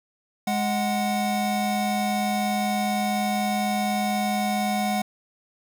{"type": "tone pair together", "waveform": "square", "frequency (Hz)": [207.7, 740.2], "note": ["G#3", "F#5"], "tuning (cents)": [0, 0], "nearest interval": "octave + minor seventh", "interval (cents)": 2200, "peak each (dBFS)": -26, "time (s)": [0.47, 5.02], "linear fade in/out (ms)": 5, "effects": []}